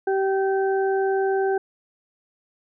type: harmonic tone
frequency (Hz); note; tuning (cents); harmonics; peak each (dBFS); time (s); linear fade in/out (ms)
386.9; G4; -23; 1 / 2 / 4; -20 / -26 / -32; 0.07-1.58; 5
effects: none